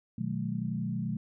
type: chord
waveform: sine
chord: B dominant seventh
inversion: none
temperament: equal with one note detuned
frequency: 123.47 / 155.56 / 185 / 216.5 Hz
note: B2 / D#3 / F#3 / A3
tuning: 0 / 0 / 0 / -28 cents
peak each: -36 / -37 / -35 / -35 dBFS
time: 0.18-1.17 s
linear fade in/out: 5 ms
effects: none